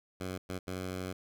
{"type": "tone bursts at uneven times", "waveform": "10% pulse", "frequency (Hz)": 92.5, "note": "F#2", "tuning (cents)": 0, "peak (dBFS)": -28, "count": 3, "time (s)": [[0.2, 0.38], [0.49, 0.59], [0.67, 1.13]], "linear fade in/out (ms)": 10, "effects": []}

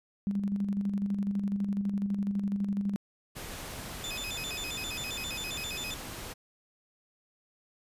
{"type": "tone with tremolo", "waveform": "sine", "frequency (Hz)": 200.1, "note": "G3", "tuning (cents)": 36, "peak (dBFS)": -26, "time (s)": [0.27, 2.96], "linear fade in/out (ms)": 0, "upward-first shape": "square", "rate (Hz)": 12, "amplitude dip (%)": 45}
{"type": "noise", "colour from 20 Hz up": "pink", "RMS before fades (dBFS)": -41, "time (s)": [3.35, 6.34], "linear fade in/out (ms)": 20}
{"type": "tone with vibrato", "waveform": "30% pulse", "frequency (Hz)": 2986, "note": "F#7", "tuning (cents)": 15, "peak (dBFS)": -33, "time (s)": [4.04, 5.94], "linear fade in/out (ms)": 0, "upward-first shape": "square", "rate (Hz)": 7.5, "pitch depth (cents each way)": 290}
{"effects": ["resampled to 32000 Hz"]}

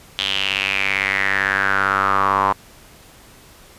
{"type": "tone with band-pass filter sweep", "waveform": "square", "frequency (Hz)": 48.89, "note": "G1", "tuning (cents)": -4, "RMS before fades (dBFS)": -19, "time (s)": [0.18, 2.53], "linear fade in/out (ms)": 10, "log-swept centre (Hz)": [3300, 1000], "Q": 5.7, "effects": ["pink hiss -46 dBFS RMS until 3.78 s", "resampled to 32000 Hz"]}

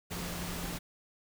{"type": "tone in noise", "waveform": "sine", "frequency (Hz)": 174.61, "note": "F3", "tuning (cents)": 0, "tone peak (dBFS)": -41, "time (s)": [0.1, 0.79], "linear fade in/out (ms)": 20, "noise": "pink", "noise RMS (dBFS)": -39, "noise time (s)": [0.1, 0.79], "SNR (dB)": -5, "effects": []}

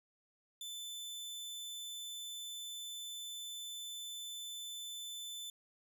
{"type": "tone", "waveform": "sawtooth", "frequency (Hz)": 3520, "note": "A7", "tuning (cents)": 0, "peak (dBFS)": -40, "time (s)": [0.61, 5.5], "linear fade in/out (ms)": 2, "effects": []}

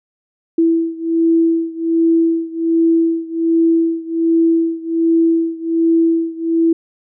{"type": "beating tone pair", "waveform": "sine", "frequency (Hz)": [329.6, 330.9], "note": ["E4", "E4"], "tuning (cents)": [0, 7], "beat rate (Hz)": 1.3, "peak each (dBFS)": [-14, -16], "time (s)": [0.58, 6.73], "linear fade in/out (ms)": 5, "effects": []}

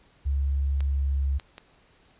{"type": "tone with pitch glide", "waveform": "sine", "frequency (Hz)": [69.3, 68.74], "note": ["C#2", "C#2"], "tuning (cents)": [0, -14], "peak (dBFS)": -22, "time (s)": [0.25, 1.39], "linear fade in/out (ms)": 20, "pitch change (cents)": -14, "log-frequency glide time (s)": [0.77, 1.26]}
{"type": "clicks", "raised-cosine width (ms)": 0.2, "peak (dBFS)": -23, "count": 3, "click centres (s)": [0.806, 1.398, 1.581]}
{"effects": ["pink hiss -60 dBFS RMS until 2.19 s", "resampled to 8000 Hz"]}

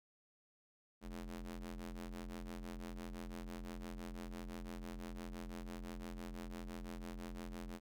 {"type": "ring-modulated tone", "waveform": "sawtooth", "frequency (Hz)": 87.31, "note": "F2", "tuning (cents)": 0, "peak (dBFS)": -38, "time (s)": [1.01, 7.8], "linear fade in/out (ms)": 50, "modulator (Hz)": 128, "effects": []}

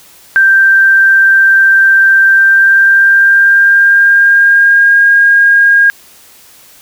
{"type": "tone with pitch glide", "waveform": "sine", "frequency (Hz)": [1571, 1623.6], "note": ["G6", "G#6"], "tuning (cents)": [3, -40], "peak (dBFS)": -3, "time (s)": [0.36, 5.9], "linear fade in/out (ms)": 0, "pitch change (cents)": 57, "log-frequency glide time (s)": [2.26, 5.04], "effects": ["white hiss -40 dBFS RMS until 6.81 s"]}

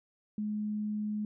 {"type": "tone", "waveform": "sine", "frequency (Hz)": 211, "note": "G#3", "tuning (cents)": 28, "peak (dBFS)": -31, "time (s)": [0.38, 1.25], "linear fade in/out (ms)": 2, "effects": []}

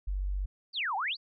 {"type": "tone", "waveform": "sine", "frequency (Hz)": 47.88, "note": "G1", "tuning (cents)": -40, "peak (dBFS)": -29, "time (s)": [0.07, 0.46], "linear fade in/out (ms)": 10}
{"type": "exponential two-way sweep", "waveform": "sine", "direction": "down then up", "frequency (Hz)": [4894, 740, 4894], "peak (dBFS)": -29, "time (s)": [0.73, 1.17], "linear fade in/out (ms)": 50, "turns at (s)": 0.96}
{"effects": []}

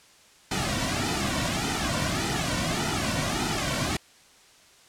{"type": "noise with flanger", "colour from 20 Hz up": "pink", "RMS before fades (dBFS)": -27, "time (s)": [0.51, 3.97], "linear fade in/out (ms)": 5, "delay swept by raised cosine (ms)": [1.8, 2.43], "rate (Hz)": 1.7, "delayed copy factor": -0.8, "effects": ["white hiss -55 dBFS RMS until 4.88 s", "low-pass 8000 Hz 12 dB/octave"]}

